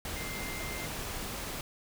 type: tone in noise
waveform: sine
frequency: 2093 Hz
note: C7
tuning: in tune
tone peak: -42 dBFS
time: 0.16-0.86 s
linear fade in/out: 2 ms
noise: pink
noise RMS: -38 dBFS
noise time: 0.05-1.61 s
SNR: -7 dB
effects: none